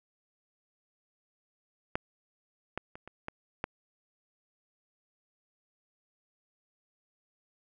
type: clicks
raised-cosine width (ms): 0.5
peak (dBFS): -14 / -18 / -29 / -30 / -21 / -16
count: 6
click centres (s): 1.955 / 2.776 / 2.955 / 3.076 / 3.284 / 3.641
effects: none